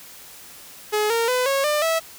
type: tone with pitch steps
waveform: sawtooth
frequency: 422.9 / 461.2 / 502.9 / 548.4 / 598.1 / 652.2 Hz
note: G#4 / A#4 / B4 / C#5 / D5 / E5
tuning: +31 / -19 / +31 / -19 / +31 / -19 cents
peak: -15 dBFS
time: 0.92-2 s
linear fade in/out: 20 ms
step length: 180 ms
effects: white hiss -43 dBFS RMS until 2.18 s